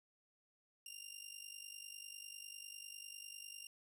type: tone with amplitude modulation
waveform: 15% pulse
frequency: 2794 Hz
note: F7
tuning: in tune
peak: -39 dBFS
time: 0.86-3.67 s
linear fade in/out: 2 ms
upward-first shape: sine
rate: 50 Hz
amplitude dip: 80%
effects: none